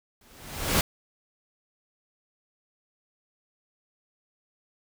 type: noise with exponential growth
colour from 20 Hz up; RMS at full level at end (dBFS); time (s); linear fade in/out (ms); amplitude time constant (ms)
pink; -20; 0.21-0.81; 2; 130
effects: none